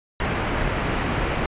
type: low-pass noise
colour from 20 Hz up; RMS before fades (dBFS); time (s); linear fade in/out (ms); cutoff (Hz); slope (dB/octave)
pink; -24; 0.2-1.46; 2; 2700; 24
effects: resampled to 8000 Hz